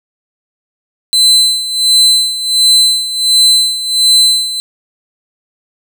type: tone with tremolo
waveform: 35% pulse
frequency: 4050 Hz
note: B7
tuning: 43 cents sharp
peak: -3 dBFS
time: 1.13-4.6 s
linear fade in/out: 0 ms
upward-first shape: sine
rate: 1.4 Hz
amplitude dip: 75%
effects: none